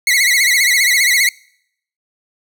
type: tone with vibrato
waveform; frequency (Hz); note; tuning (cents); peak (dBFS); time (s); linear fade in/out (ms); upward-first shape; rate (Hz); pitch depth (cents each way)
sawtooth; 2071; C7; -18; -7; 0.07-1.29; 2; sine; 15; 120
effects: noise-tail reverb RT60 0.7 s tail -25 dB re dry